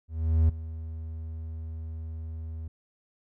triangle tone with ADSR envelope, 80.3 Hz, E2, 45 cents flat, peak -15 dBFS, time 0.08-2.68 s, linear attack 410 ms, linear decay 8 ms, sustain -17 dB, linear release 6 ms, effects none

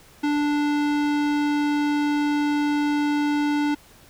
square tone with low-pass filter, 293.4 Hz, D4, 2 cents flat, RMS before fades -22 dBFS, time 0.23-3.75 s, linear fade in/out 10 ms, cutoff 4400 Hz, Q 0.6, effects pink hiss -51 dBFS RMS until 4.09 s

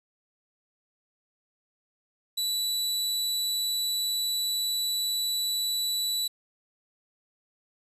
sawtooth tone, 3951 Hz, B7, in tune, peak -23 dBFS, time 2.37-6.28 s, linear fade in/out 10 ms, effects resampled to 32000 Hz + 9-bit

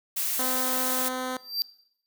blue noise, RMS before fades -28 dBFS, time 0.16-1.09 s, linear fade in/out 10 ms
10% pulse tone, 256 Hz, C4, 38 cents flat, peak -21 dBFS, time 0.39-1.37 s, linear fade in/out 2 ms
square tone with exponential growth, 4699 Hz, D8, in tune, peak -21 dBFS, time 1.35-1.62 s, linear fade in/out 0 ms, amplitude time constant 58 ms
effects noise-tail reverb RT60 0.7 s tail -20 dB re dry

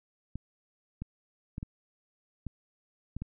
clicks, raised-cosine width 5 ms, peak -24 dBFS, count 7, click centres 0.356 / 1.02 / 1.581 / 1.629 / 2.467 / 3.166 / 3.22 s, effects none

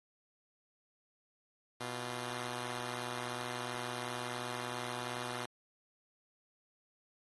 5% pulse tone pair together, 122.9 / 347.6 Hz, B2 / F4, -8 / -8 cents, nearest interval octave + tritone, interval 1800 cents, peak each -28 / -34 dBFS, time 1.8-5.46 s, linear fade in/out 10 ms, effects AAC 32 kbps

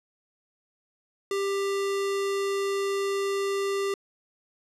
square tone, 395.5 Hz, G4, 15 cents sharp, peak -26 dBFS, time 1.31-3.94 s, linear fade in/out 2 ms, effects low-pass 10000 Hz 12 dB/octave

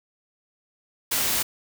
white noise, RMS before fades -24 dBFS, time 1.11-1.43 s, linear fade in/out 10 ms, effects none

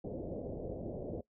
white low-pass noise, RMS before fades -41 dBFS, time 0.04-1.21 s, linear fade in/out 5 ms, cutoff 610 Hz, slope 48 dB/octave, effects noise-tail reverb RT60 0.1 s tail -18 dB re dry

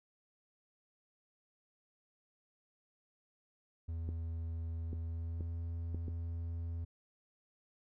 triangle tone with pitch glide, 82.41 to 83.85 Hz, E2 to E2, 0 to +30 cents, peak -35 dBFS, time 3.88-6.85 s, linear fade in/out 10 ms, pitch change +30 cents, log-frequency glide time 5.02-5.56 s
clicks, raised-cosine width 3 ms, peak -31 dBFS, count 5, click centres 4.09 / 4.931 / 5.408 / 5.946 / 6.082 s
effects none

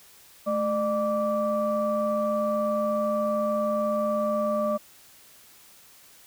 sine tone cluster, 216.6 / 600 / 1164 Hz, A3 / D5 / D6, -27 / +37 / -16 cents, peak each -29 / -24 / -30 dBFS, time 0.46-4.78 s, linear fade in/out 20 ms, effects tanh soft clip ceiling -14 dBFS + white hiss -53 dBFS RMS until 6.26 s

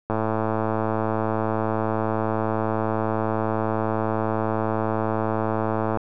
click train, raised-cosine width 1 ms, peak -10 dBFS, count 647, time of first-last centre 0.1-5.973 s, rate 110 Hz, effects none

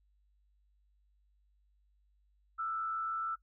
sine tone with frequency modulation, 1327 Hz, E6, 11 cents sharp, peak -33 dBFS, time 2.58-3.36 s, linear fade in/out 20 ms, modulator 98.9 Hz, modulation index 0.48, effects noise-tail reverb RT60 0.1 s tail -20 dB re dry + added 50 Hz sine -68 dBFS peak until 3.42 s

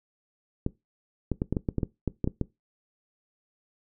clicks, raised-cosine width 3 ms, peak -13 dBFS, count 12, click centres 0.664 / 1.317 / 1.419 / 1.526 / 1.568 / 1.688 / 1.783 / 1.832 / 2.077 / 2.243 / 2.275 / 2.413 s, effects noise-tail reverb RT60 0.2 s tail -20 dB re dry

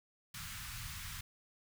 pink band-stop noise, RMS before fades -45 dBFS, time 0.34-1.21 s, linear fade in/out 5 ms, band 150 to 1200 Hz, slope 24 dB/octave, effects none

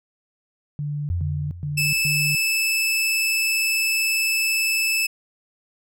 sine tone bursts, 146.6 Hz, D3, 3 cents flat, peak -24 dBFS, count 4, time 0.79-2.35 s, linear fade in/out 0 ms, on 300 ms, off 120 ms
sine tone with exponential decay, 87.31 Hz, F2, in tune, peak -19 dBFS, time 1.1-2.35 s, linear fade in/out 0 ms, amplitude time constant 270 ms
sawtooth tone with vibrato, 2622 Hz, E7, 10 cents flat, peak -16 dBFS, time 1.77-5.07 s, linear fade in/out 10 ms, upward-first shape square, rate 20 Hz, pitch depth 12 cents each way
effects none

